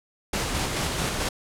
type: noise with tremolo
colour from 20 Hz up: pink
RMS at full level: -26 dBFS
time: 0.33-1.29 s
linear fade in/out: 5 ms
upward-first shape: square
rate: 4.6 Hz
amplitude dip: 25%
effects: low-pass 10000 Hz 12 dB/octave